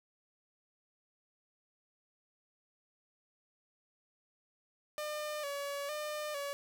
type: tone with vibrato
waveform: sawtooth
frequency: 584 Hz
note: D5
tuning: 10 cents flat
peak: -33 dBFS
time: 4.98-6.53 s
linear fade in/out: 0 ms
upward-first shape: square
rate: 1.1 Hz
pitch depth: 54 cents each way
effects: none